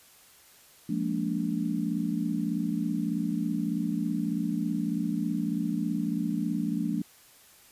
sine chord, Bb dominant seventh, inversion second, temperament just, 174.81 / 209.8 / 233.1 / 291.4 Hz, F3 / Ab3 / Bb3 / D4, +2 / +18 / 0 / -13 cents, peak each -32 dBFS, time 0.89-7.02 s, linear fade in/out 5 ms, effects white hiss -56 dBFS RMS until 7.71 s + resampled to 32000 Hz

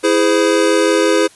square chord, E augmented, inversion none, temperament equal with one note detuned, 329.6 / 415.3 / 513.1 Hz, E4 / G#4 / B#4, 0 / 0 / -34 cents, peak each -16 dBFS, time 0.03-1.28 s, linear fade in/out 20 ms, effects white hiss -45 dBFS RMS until 1.35 s + resampled to 24000 Hz

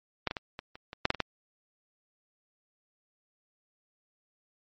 clicks, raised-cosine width 0.3 ms, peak -12 / -17 / -18 / -21 / -29 / -24 / -8 / -8 / -19 / -10 dBFS, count 10, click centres 0.273 / 0.311 / 0.368 / 0.591 / 0.755 / 0.931 / 1.054 / 1.104 / 1.147 / 1.203 s, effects MP3 32 kbps

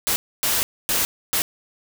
white noise bursts at uneven times, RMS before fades -21 dBFS, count 4, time 0.07-0.16 / 0.43-0.63 / 0.89-1.05 / 1.33-1.42 s, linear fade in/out 0 ms, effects none

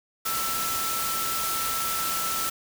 sine tone in noise, 1328 Hz, E6, 12 cents sharp, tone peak -30 dBFS, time 0.25-2.5 s, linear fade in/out 10 ms, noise white, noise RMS -29 dBFS, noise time 0.25-2.5 s, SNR -4 dB, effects none

